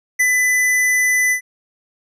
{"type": "tone with ADSR envelope", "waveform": "square", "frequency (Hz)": 2000, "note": "B6", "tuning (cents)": 21, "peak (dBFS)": -12, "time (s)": [0.19, 1.41], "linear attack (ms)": 14, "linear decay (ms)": 54, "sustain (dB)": -2, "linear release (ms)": 92, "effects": ["resampled to 32000 Hz"]}